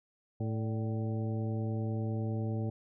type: harmonic tone with a mistuned harmonic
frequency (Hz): 110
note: A2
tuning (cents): 0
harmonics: 1 / 2 / 3 / 4 / 5 / 7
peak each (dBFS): -32 / -38 / -42 / -44 / -46 / -49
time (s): 0.4-2.7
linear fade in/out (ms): 5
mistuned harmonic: 5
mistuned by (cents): +78
effects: none